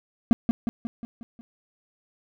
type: tone with echo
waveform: triangle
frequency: 233.1 Hz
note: A#3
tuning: in tune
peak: -10 dBFS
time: 0.31-0.33 s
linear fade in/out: 0 ms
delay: 180 ms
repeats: 6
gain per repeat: -5 dB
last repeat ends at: 1.41 s
effects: none